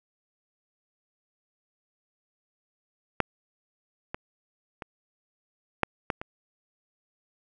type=clicks; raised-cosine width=0.5 ms; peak=-6 / -17 / -21 / -6 / -11 / -20 dBFS; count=6; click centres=3.203 / 4.145 / 4.822 / 5.833 / 6.102 / 6.215 s; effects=none